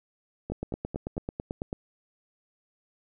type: two click trains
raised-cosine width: 2 ms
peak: -18 / -21 dBFS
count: 12 / 4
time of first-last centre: 0.52-1.729 / 0.5-1.168 s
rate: 9.1 / 4.49 Hz
effects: none